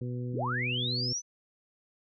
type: harmonic tone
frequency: 123.47 Hz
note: B2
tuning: in tune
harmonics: 1 / 2 / 3 / 4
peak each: -33 / -39 / -43 / -46 dBFS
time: 0.01-1.13 s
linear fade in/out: 5 ms
type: linear sweep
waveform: sine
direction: up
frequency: 69.7 to 6100 Hz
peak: -30 dBFS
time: 0.32-1.22 s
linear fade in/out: 50 ms
effects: none